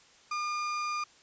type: tone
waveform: 35% pulse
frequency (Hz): 1209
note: D6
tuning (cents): +50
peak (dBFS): -29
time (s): 0.31-1.04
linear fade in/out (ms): 5
effects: white hiss -59 dBFS RMS until 1.22 s + resampled to 16000 Hz